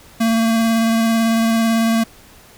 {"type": "tone with vibrato", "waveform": "square", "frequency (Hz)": 226.7, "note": "A#3", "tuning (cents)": -48, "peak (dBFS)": -14, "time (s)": [0.2, 2.04], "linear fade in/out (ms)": 10, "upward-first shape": "square", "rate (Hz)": 18, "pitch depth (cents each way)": 11, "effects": ["pink hiss -45 dBFS RMS until 2.57 s"]}